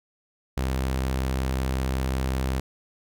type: tone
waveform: sawtooth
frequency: 65.41 Hz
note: C2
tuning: in tune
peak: -20 dBFS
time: 0.57-2.6 s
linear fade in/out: 5 ms
effects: none